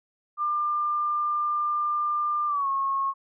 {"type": "tone with pitch glide", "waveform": "sine", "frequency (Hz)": [1196, 1090.4], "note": ["D6", "C#6"], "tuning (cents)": [31, -29], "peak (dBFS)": -23, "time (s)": [0.37, 3.14], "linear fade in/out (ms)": 50, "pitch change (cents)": -160, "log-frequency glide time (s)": [2.47, 2.68], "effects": []}